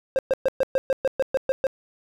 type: tone bursts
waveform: triangle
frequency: 531 Hz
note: C5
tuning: 25 cents sharp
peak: -15 dBFS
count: 11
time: 0.16-1.668 s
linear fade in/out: 0 ms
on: 28 ms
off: 120 ms
effects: none